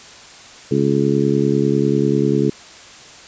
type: harmonic tone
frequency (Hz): 70.1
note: C#2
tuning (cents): +20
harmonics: 2 / 3 / 4 / 5 / 6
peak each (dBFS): -20 / -20 / -20 / -20 / -20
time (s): 0.71-2.5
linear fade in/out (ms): 5
effects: white hiss -40 dBFS RMS until 3.27 s + resampled to 16000 Hz

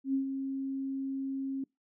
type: tone with ADSR envelope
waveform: sine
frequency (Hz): 270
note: C#4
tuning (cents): -45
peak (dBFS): -25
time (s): 0.04-1.64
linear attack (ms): 99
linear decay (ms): 110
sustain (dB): -7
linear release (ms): 4
effects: noise-tail reverb RT60 0.2 s tail -25 dB re dry

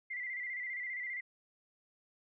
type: tone with vibrato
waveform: sine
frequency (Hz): 2033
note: B6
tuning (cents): +50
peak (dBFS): -37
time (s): 0.1-1.21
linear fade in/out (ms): 10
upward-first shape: square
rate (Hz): 15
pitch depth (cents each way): 55
effects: none

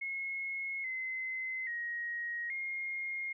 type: tone with pitch steps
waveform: sine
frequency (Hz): 2170 / 2053 / 1887 / 2136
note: C#7 / C7 / A#6 / C7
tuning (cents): -37 / -33 / +21 / +35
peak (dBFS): -35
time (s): 0.01-3.33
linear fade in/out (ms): 10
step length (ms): 830
effects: none

